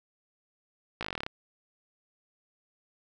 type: slowing click train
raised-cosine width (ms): 0.3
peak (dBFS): -17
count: 12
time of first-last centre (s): 1.01-1.265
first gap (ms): 17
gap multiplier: 1.06
effects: none